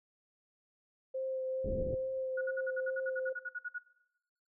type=tone with vibrato; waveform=sine; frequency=523.3 Hz; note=C5; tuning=in tune; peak=-34 dBFS; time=1.14-3.33 s; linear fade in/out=10 ms; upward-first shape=sine; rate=2.3 Hz; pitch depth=11 cents each way
type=low-pass noise; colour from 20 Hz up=pink; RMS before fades=-38 dBFS; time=1.64-1.95 s; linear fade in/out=5 ms; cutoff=530 Hz; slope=48 dB/octave
type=tone bursts; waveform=sine; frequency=1456 Hz; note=F#6; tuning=28 cents flat; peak=-36 dBFS; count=15; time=2.37-3.786 s; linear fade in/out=10 ms; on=44 ms; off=54 ms
effects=noise-tail reverb RT60 0.9 s tail -18 dB re dry